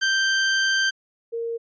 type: tone pair in turn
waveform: sawtooth / sine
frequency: 1567 / 462.7 Hz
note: G6 / A#4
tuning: -1 / -13 cents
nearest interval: octave + major sixth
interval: 2112 cents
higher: first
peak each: -15 / -25 dBFS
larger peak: first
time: 0.01-0.91 / 1.32-1.58 s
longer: first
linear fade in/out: 20 ms
effects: resampled to 16000 Hz